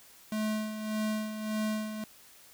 square tone with tremolo, 215.4 Hz, A3, 37 cents flat, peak -29 dBFS, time 0.32-2.04 s, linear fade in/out 2 ms, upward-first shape sine, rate 1.7 Hz, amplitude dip 60%, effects white hiss -56 dBFS RMS until 2.53 s

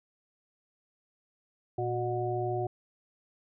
harmonic tone with a mistuned harmonic, 121.8 Hz, B2, 24 cents flat, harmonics 1 / 3 / 5 / 6, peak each -34 / -32 / -39 / -34 dBFS, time 1.78-2.67 s, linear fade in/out 5 ms, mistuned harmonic 1, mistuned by -63 cents, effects none

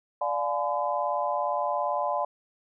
sine chord, D diminished seventh, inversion none, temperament just, 587.3 / 704.8 / 845.8 / 1014.9 Hz, D5 / F5 / Ab5 / Cb6, 0 / +16 / +31 / +47 cents, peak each -30 / -31 / -31 / -30 dBFS, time 0.21-2.25 s, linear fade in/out 5 ms, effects none

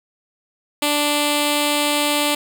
5% pulse tone with notch filter, 293.7 Hz, D4, in tune, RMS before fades -19 dBFS, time 0.82-2.35 s, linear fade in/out 5 ms, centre 1600 Hz, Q 1.2, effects none

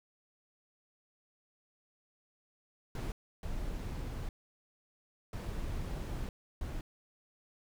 brown noise bursts at uneven times, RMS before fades -38 dBFS, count 4, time 2.95-3.12 / 3.43-4.29 / 5.33-6.29 / 6.61-6.81 s, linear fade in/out 2 ms, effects none

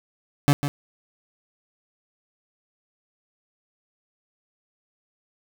30% pulse tone with echo, 143.4 Hz, D3, 41 cents flat, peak -11 dBFS, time 0.48-0.53 s, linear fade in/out 0 ms, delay 150 ms, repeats 1, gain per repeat -9 dB, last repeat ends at 0.68 s, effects none

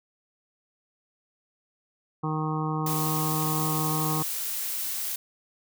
harmonic tone, 155.56 Hz, D#3, in tune, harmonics 1 / 2 / 3 / 5 / 6 / 7 / 8, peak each -28 / -33 / -37 / -36 / -38 / -34 / -39 dBFS, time 2.23-4.23 s, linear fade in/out 10 ms
blue noise, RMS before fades -31 dBFS, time 2.86-5.16 s, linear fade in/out 5 ms
effects none

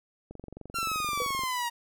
click train, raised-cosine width 2 ms, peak -29 dBFS, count 27, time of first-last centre 0.31-1.436 s, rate 23.1 Hz
sawtooth exponential sweep, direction down, 1382 to 938 Hz, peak -25 dBFS, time 0.74-1.7 s, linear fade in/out 20 ms
sine tone with exponential decay, 493.9 Hz, B4, in tune, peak -27 dBFS, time 1.2-1.34 s, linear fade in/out 2 ms, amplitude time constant 29 ms
effects none

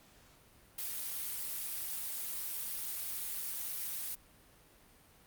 blue noise, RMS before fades -39 dBFS, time 0.78-4.15 s, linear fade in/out 5 ms, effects pink hiss -62 dBFS RMS until 5.26 s + Opus 48 kbps

